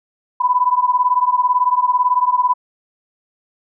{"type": "beating tone pair", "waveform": "sine", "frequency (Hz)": [987.8, 1005.8], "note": ["B5", "B5"], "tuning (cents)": [0, 31], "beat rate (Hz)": 18, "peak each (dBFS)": [-15, -16], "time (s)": [0.4, 2.54], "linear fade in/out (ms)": 10, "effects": []}